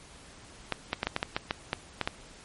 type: clicks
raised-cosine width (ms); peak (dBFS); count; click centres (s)
0.3; -11; 11; 0.723 / 0.931 / 1.031 / 1.07 / 1.164 / 1.229 / 1.365 / 1.509 / 1.731 / 2.013 / 2.075
effects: pink hiss -51 dBFS RMS until 2.44 s + MP3 48 kbps